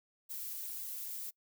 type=noise with flanger; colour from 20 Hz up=violet; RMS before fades=-42 dBFS; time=0.29-1.31 s; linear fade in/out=20 ms; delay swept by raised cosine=1.6 to 4 ms; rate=1.9 Hz; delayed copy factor=-0.65; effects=noise-tail reverb RT60 0.1 s tail -24 dB re dry